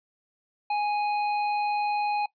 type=tone with hard clipping; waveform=triangle; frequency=830.6 Hz; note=G#5; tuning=in tune; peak=-26 dBFS; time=0.7-2.26 s; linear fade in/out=5 ms; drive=14 dB; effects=noise-tail reverb RT60 0.1 s tail -19 dB re dry + resampled to 11025 Hz